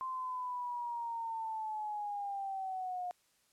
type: linear sweep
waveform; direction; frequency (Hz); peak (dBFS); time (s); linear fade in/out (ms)
sine; down; 1046.5 to 713; -36; 0.01-3.11; 0
effects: white hiss -72 dBFS RMS until 3.52 s + low-pass 11000 Hz 12 dB/octave